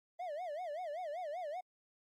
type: tone with vibrato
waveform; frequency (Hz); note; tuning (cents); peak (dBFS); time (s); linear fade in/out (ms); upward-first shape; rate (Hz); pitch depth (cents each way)
triangle; 654; E5; -14; -37; 0.19-1.61; 10; sine; 5.2; 220
effects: AAC 64 kbps